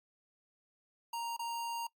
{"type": "tone with dropouts", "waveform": "square", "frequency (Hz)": 932.3, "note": "A#5", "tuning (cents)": 0, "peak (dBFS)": -37, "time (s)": [1.13, 1.87], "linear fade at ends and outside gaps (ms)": 5, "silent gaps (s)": [1.366, 1.392], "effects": ["noise-tail reverb RT60 0.1 s tail -22 dB re dry", "Opus 48 kbps"]}